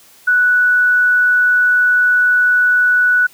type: tone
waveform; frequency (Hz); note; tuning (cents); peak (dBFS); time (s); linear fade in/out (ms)
sine; 1478; F#6; -2; -9; 0.27-3.27; 10
effects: white hiss -46 dBFS RMS until 3.33 s + high-pass 80 Hz 12 dB/octave